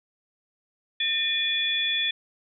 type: tone cluster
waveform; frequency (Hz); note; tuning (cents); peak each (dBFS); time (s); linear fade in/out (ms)
sine; 1815 / 2434 / 3435; A#6 / D#7 / A7; -47 / -39 / -42; -31 / -30 / -24; 1-2.11; 5
effects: none